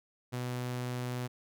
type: tone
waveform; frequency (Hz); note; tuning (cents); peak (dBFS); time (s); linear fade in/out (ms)
sawtooth; 124.2; B2; +10; -30; 0.32-1.28; 20
effects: none